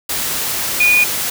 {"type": "tone in noise", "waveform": "sine", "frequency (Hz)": 2453, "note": "D#7", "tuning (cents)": -25, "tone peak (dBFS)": -9, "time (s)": [0.8, 1.04], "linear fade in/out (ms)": 5, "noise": "white", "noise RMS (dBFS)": -20, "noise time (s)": [0.09, 1.3], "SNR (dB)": 8, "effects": []}